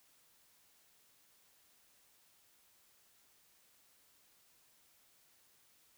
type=silence; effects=white hiss -69 dBFS RMS until 5.97 s